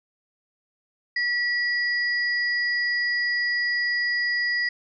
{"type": "tone pair together", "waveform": "sine", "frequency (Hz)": [1939, 4886], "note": ["B6", "D#8"], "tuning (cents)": [-32, -32], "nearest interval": "octave + major third", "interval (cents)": 1600, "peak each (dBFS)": [-22, -31], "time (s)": [1.16, 4.69], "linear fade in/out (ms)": 5, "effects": []}